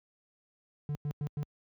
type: tone bursts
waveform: triangle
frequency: 146.83 Hz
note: D3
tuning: in tune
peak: -29 dBFS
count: 4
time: 0.89-1.43 s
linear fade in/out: 0 ms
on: 60 ms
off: 100 ms
effects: high-pass 60 Hz 12 dB/octave